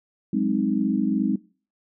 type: chord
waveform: sine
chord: Ab dominant seventh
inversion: third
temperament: equal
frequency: 185 / 207.7 / 261.6 / 311.1 Hz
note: Gb3 / Ab3 / C4 / Eb4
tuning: 0 / 0 / 0 / 0 cents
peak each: -28 / -23 / -25 / -27 dBFS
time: 0.33-1.36 s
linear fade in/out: 5 ms
effects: noise-tail reverb RT60 0.4 s tail -22 dB re dry